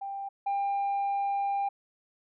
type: tone pair in turn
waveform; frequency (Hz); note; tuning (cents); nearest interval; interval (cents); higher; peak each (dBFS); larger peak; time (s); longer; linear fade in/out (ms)
sine; 791 / 797.9; G5 / G5; +15 / +30; unison; 15; second; -33 / -24; second; 0.01-0.29 / 0.46-1.69; second; 10
effects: tanh soft clip ceiling -25 dBFS